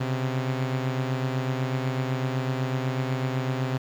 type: beating tone pair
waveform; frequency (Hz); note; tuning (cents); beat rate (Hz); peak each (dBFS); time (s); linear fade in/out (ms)
sawtooth; 128.8 / 136.8; C3 / C#3; -27 / -23; 8; -22 / -28; 0-3.78; 10
effects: low-pass 4000 Hz 12 dB/octave + 9-bit